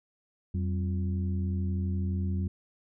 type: harmonic tone with a mistuned harmonic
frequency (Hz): 87.31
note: F2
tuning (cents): 0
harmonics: 1 / 2 / 3 / 4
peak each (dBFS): -28 / -33 / -45 / -46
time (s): 0.54-2.48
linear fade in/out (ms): 5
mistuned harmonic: 2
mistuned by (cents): +150
effects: none